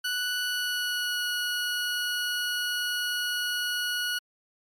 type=tone with pitch glide; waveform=20% pulse; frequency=1480 to 1458.8 Hz; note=F#6 to F#6; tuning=0 to -25 cents; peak=-22 dBFS; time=0.04-4.19 s; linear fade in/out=10 ms; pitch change=-25 cents; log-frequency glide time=0.41-1.29 s; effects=MP3 64 kbps